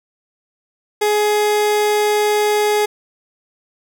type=tone; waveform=30% pulse; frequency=419.3 Hz; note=G#4; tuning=17 cents sharp; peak=-11 dBFS; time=1.01-2.86 s; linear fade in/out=10 ms; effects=none